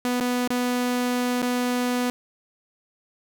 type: tone with dropouts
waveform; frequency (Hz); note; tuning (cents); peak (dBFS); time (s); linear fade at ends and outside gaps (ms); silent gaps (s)
sawtooth; 246.9; B3; 0; -18; 0.05-2.1; 0; 0.201-0.208 / 0.476-0.504 / 1.418-1.426
effects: none